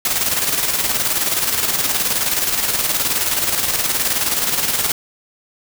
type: noise with tremolo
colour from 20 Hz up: white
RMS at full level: -17 dBFS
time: 0.05-4.92 s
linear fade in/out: 2 ms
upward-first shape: square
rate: 19 Hz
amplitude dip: 45%
effects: none